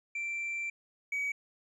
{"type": "tone pair in turn", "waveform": "triangle", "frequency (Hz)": [2349, 2268], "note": ["D7", "C#7"], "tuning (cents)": [0, 39], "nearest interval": "minor second", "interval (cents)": 61, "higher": "first", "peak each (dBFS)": [-31, -28], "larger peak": "second", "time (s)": [[0.15, 0.7], [1.12, 1.32]], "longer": "first", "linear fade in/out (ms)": 5, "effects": ["tanh soft clip ceiling -25 dBFS", "resampled to 24000 Hz"]}